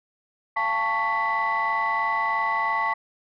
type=tone cluster; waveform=sine; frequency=686 / 806 / 889 / 1115 / 1985 Hz; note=F5 / G5 / A5 / C#6 / B6; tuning=-31 / +48 / +18 / +10 / +8 cents; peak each=-34 / -34 / -25 / -25 / -26 dBFS; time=0.56-2.94 s; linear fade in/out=10 ms; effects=tanh soft clip ceiling -15 dBFS